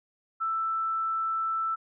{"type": "tone", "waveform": "sine", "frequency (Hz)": 1325, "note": "E6", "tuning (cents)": 9, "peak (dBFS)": -26, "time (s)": [0.4, 1.76], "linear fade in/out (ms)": 20, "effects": []}